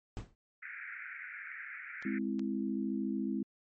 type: noise with exponential decay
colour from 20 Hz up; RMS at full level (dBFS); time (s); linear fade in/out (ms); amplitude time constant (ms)
brown; -35; 0.17-0.35; 0; 39
type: band-pass noise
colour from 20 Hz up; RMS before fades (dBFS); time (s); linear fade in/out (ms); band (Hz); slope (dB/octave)
white; -45; 0.62-2.19; 10; 1400 to 2300; 96
type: clicks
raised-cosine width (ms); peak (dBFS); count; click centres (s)
0.2; -31; 2; 2.025 / 2.394
type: chord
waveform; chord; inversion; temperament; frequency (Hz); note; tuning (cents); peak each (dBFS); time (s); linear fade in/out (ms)
sine; Ab augmented; none; equal; 207.7 / 261.6 / 329.6; Ab3 / C4 / E4; 0 / 0 / 0; -35 / -36 / -38; 2.05-3.43; 5
effects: MP3 32 kbps